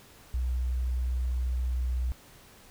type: tone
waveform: sine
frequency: 62.4 Hz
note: B1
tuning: 19 cents sharp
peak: -26 dBFS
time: 0.34-2.12 s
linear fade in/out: 0 ms
effects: pink hiss -54 dBFS RMS until 2.7 s